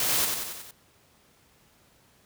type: noise with echo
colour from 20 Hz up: white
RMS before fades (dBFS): -26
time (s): 0-0.25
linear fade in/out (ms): 2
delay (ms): 92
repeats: 5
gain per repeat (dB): -4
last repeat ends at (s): 0.71
effects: pink hiss -61 dBFS RMS until 2.25 s + high-pass 60 Hz 12 dB/octave